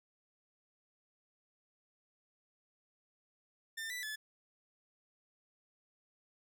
sawtooth tone with pitch steps, 1797 / 1976 / 1726 Hz, A6 / B6 / A6, +36 / 0 / -34 cents, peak -36 dBFS, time 3.77-4.16 s, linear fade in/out 10 ms, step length 130 ms, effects none

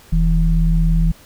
sine tone pair together, 41.34 / 163.1 Hz, E1 / E3, +6 / -18 cents, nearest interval 2 octaves, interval 2376 cents, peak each -13 / -16 dBFS, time 0.12-1.12 s, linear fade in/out 10 ms, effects pink hiss -46 dBFS RMS until 1.25 s

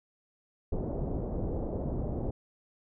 pink low-pass noise, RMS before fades -33 dBFS, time 0.72-2.31 s, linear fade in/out 5 ms, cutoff 620 Hz, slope 24 dB/octave, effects none

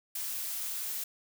blue noise, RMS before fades -36 dBFS, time 0.15-1.04 s, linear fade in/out 5 ms, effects none

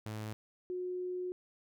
sawtooth / sine tone pair in turn, 107.9 / 362.9 Hz, A2 / F#4, -33 / -34 cents, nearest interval octave + major sixth, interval 2099 cents, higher second, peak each -35 / -35 dBFS, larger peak neither, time 0.06-0.33 / 0.7-1.32 s, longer second, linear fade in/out 0 ms, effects none

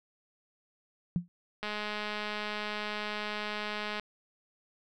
sine tone with exponential decay, 174.61 Hz, F3, in tune, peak -22 dBFS, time 1.16-1.28 s, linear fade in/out 0 ms, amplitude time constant 24 ms
click train, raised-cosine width 0.3 ms, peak -20 dBFS, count 498, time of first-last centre 1.63-3.997 s, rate 210 Hz
effects none

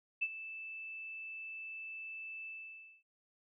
sine tone with ADSR envelope, 2637 Hz, E7, in tune, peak -29 dBFS, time 0.21-3.03 s, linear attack 17 ms, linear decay 47 ms, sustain -14 dB, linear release 560 ms, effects noise-tail reverb RT60 0.1 s tail -25 dB re dry

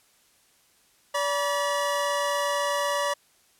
25% pulse tone pair together, 575 / 967.7 Hz, D5 / B5, -37 / -36 cents, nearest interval major sixth, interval 901 cents, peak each -22 / -25 dBFS, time 1.14-3.14 s, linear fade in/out 10 ms, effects white hiss -62 dBFS RMS until 3.59 s + low-pass 12000 Hz 12 dB/octave

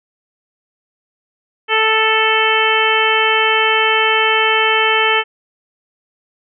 harmonic tone, 440 Hz, A4, in tune, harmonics 1 / 2 / 3 / 4 / 5 / 6 / 7, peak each -19 / -19 / -19 / -19 / -19 / -19 / -19 dBFS, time 1.68-5.24 s, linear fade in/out 50 ms, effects none

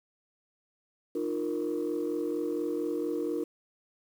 sine chord, Eb suspended second, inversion none, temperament equal with one note detuned, 304.9 / 349.2 / 466.2 Hz, Eb4 / F4 / Bb4, -35 / 0 / 0 cents, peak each -32 dBFS, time 1.15-3.44 s, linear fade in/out 5 ms, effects tanh soft clip ceiling -23 dBFS + 9-bit

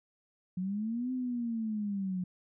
sine linear two-way sweep, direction up then down, 178.2 to 258.1 to 178.8 Hz, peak -31 dBFS, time 0.57-2.24 s, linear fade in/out 5 ms, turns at 1.12 s, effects none

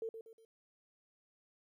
sine tone with echo, 450 Hz, A4, 39 cents sharp, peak -37 dBFS, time 0.02-0.09 s, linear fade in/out 2 ms, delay 120 ms, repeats 3, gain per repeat -8 dB, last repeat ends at 0.45 s, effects 13-bit

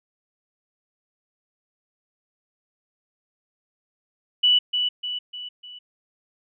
sine tone with echo, 2960 Hz, F#7, in tune, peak -14 dBFS, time 4.43-4.59 s, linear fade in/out 10 ms, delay 300 ms, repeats 4, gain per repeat -6 dB, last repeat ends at 5.79 s, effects none

